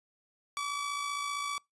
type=tone with amplitude modulation; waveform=sawtooth; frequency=1147 Hz; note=D6; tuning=41 cents flat; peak=-27 dBFS; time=0.57-1.58 s; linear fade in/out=0 ms; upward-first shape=sine; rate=55.3 Hz; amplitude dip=40%; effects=noise-tail reverb RT60 0.2 s tail -26 dB re dry + resampled to 24000 Hz